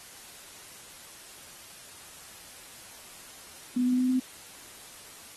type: tone with pitch steps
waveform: sine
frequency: 248.1 / 250.8 / 253.6 / 256.4 Hz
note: B3 / B3 / B3 / C4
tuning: +8 / +27 / +46 / -35 cents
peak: -22 dBFS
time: 3.76-4.2 s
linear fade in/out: 10 ms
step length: 110 ms
effects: white hiss -48 dBFS RMS until 5.36 s + AAC 32 kbps